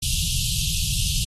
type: band-stop noise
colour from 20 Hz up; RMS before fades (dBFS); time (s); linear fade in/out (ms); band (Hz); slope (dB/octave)
pink; -23; 0.02-1.25; 10; 170 to 2700; 96
effects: AAC 32 kbps